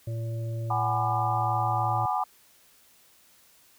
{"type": "harmonic tone", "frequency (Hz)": 114.2, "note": "A#2", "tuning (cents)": -35, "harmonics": [1, 3, 5], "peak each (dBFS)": [-29, -44, -42], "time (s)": [0.07, 2.06], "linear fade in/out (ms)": 5}
{"type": "chord", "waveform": "sine", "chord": "G# half-diminished seventh", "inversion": "third", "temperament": "just", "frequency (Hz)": [747.5, 830.6, 996.7, 1196.1], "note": ["F#5", "G#5", "B5", "D6"], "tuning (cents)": [17, 0, 16, 31], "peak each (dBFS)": [-29, -29, -32, -31], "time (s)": [0.7, 2.24], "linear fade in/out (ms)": 5}
{"effects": ["white hiss -59 dBFS RMS until 3.78 s"]}